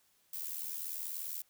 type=noise with amplitude modulation; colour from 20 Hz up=violet; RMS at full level=-37 dBFS; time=0.33-1.42 s; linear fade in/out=5 ms; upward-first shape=sine; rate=80.2 Hz; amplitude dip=75%; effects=white hiss -71 dBFS RMS until 1.49 s